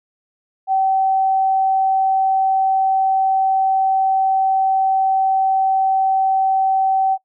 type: tone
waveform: sine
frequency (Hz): 768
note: G5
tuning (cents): -36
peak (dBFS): -13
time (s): 0.67-7.18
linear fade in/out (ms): 50
effects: noise-tail reverb RT60 0.1 s tail -21 dB re dry